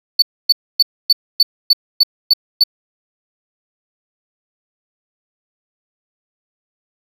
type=tone bursts; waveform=triangle; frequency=4485 Hz; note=C#8; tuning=19 cents sharp; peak=-5 dBFS; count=9; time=0.19-2.638 s; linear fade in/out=5 ms; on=32 ms; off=270 ms; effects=none